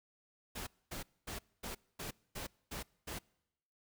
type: noise bursts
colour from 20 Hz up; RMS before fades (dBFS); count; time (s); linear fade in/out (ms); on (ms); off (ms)
pink; -43; 8; 0.55-3.19; 10; 120; 240
effects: noise-tail reverb RT60 0.9 s tail -26 dB re dry